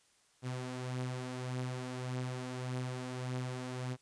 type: beating tone pair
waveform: sawtooth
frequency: 126.4 / 128.1 Hz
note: B2 / C3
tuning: +41 / -36 cents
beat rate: 1.7 Hz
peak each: -34 / -40 dBFS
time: 0.42-3.97 s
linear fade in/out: 50 ms
effects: white hiss -69 dBFS RMS until 4.01 s + resampled to 22050 Hz